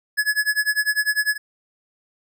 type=tone with tremolo; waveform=square; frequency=1700 Hz; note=G#6; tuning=40 cents sharp; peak=-16 dBFS; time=0.17-1.38 s; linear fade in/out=20 ms; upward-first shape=sine; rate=10 Hz; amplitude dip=95%; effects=none